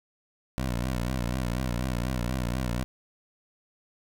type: tone with vibrato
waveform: 15% pulse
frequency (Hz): 61.8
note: B1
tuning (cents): +2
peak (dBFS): -21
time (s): 0.58-2.84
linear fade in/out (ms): 0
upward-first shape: triangle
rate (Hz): 4.1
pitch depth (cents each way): 130
effects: none